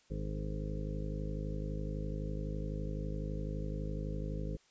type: harmonic tone with a mistuned harmonic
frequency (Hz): 51.91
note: G#1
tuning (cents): 0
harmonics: 1 / 2 / 3 / 4 / 5 / 6 / 8 / 9 / 10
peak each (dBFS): -38 / -45 / -41 / -46 / -50 / -48 / -48 / -53 / -49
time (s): 0.1-4.57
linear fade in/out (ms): 10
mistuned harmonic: 8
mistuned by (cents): +22
effects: white hiss -68 dBFS RMS until 4.7 s + resampled to 16000 Hz